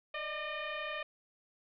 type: tone with frequency modulation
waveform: sine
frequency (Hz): 622.3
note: D#5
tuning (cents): 0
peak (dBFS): -36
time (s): 0.14-1.03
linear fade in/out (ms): 5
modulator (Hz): 606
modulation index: 4
effects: none